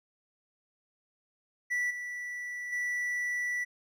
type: tone with level steps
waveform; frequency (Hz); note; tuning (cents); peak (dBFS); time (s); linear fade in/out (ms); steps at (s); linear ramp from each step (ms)
triangle; 1961; B6; -13; -26 / -34 / -28; 1.7-3.65; 20; 1.9 / 2.72; 10
effects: none